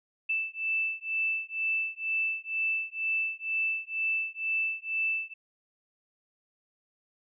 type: beating tone pair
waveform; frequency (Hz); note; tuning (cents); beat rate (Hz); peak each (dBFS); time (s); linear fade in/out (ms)
sine; 2643 / 2645.1; E7 / E7; +4 / +5; 2.1; -31; 0.29-5.34; 10
effects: none